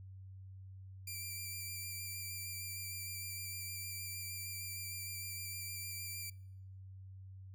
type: tone with vibrato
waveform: 5% pulse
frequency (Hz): 2360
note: D7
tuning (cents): +8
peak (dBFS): -33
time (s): 1.07-6.3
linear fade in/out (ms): 5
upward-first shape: square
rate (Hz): 6.5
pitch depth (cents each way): 16
effects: noise-tail reverb RT60 0.8 s tail -25 dB re dry + added 95 Hz sine -49 dBFS peak until 7.54 s